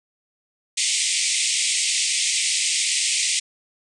white band-pass noise, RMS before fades -22 dBFS, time 0.77-3.4 s, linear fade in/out 10 ms, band 2000 to 9200 Hz, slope 96 dB/octave, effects none

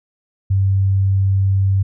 sine tone, 97 Hz, G2, 18 cents flat, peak -12 dBFS, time 0.5-1.83 s, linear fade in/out 10 ms, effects none

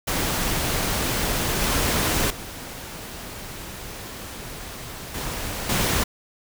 pink noise with level steps, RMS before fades -24 / -22 / -36 / -30 / -22 dBFS, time 0.07-6.04 s, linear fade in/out 10 ms, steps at 1.61 / 2.3 / 5.14 / 5.69 s, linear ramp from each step 5 ms, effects none

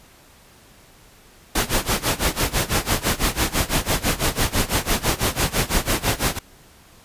pink noise with tremolo, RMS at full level -18 dBFS, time 1.55-6.39 s, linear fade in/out 5 ms, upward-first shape sine, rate 6 Hz, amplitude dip 90%, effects pink hiss -50 dBFS RMS until 7.04 s + resampled to 32000 Hz

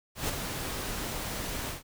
pink noise with ADSR envelope, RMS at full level -29 dBFS, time 0.15-1.83 s, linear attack 140 ms, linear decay 11 ms, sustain -6 dB, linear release 140 ms, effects none

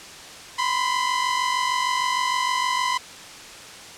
sawtooth tone pair together, 987.8 / 1034.3 Hz, B5 / C6, 0 / -20 cents, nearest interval minor second, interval 80 cents, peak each -20 dBFS, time 0.58-2.98 s, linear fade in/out 10 ms, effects white hiss -40 dBFS RMS until 3.97 s + low-pass 7000 Hz 12 dB/octave

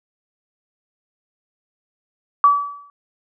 sine tone with exponential decay, 1148 Hz, D6, 40 cents flat, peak -6 dBFS, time 2.44-2.9 s, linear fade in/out 1 ms, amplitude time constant 98 ms, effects none

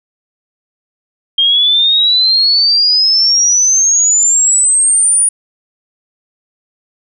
sine exponential sweep, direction up, 3197 to 9660 Hz, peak -7 dBFS, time 1.38-5.29 s, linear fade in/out 5 ms, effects none

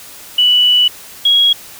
sine tone pair in turn, 2960 / 3310 Hz, F#7 / G#7, 0 / -6 cents, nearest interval major second, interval 194 cents, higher second, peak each -7 dBFS, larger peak neither, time 0.38-0.88 / 1.25-1.53 s, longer first, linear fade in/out 5 ms, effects white hiss -35 dBFS RMS until 1.79 s

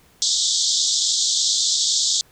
pink band-pass noise, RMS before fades -20 dBFS, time 0.22-2.21 s, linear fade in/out 0 ms, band 3400 to 7800 Hz, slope 96 dB/octave, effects pink hiss -55 dBFS RMS until 2.31 s

